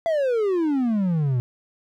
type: exponential sweep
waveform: triangle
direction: down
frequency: 682 to 118.7 Hz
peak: -17 dBFS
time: 0.06-1.4 s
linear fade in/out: 0 ms
effects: none